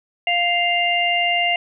harmonic tone, 698.5 Hz, F5, in tune, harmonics 1 / 3 / 4, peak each -21 / -21 / -20 dBFS, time 0.27-1.56 s, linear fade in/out 2 ms, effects none

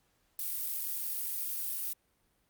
violet noise with amplitude modulation, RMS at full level -34 dBFS, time 0.39-1.93 s, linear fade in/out 2 ms, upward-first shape sine, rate 46.5 Hz, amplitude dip 25%, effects pink hiss -73 dBFS RMS until 2.49 s + Opus 48 kbps

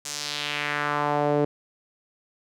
sawtooth tone with band-pass filter sweep, 146.83 Hz, D3, in tune, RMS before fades -26 dBFS, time 0.05-1.45 s, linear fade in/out 5 ms, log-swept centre 7200 to 430 Hz, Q 1.9, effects none

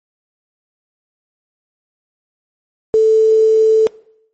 sine tone with quantisation, 440 Hz, A4, in tune, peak -7 dBFS, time 2.94-3.87 s, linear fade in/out 0 ms, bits 6, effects noise-tail reverb RT60 0.7 s tail -22 dB re dry + MP3 32 kbps

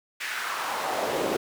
brown noise with high-pass filter sweep, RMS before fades -29 dBFS, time 0.2-1.37 s, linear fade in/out 10 ms, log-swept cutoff 2000 to 360 Hz, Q 2, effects none

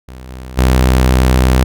sawtooth tone with level steps, 63.7 Hz, C2, 46 cents flat, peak -26 / -23 / -4 dBFS, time 0.08-1.64 s, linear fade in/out 5 ms, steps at 0.28 / 0.57 s, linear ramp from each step 20 ms, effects none

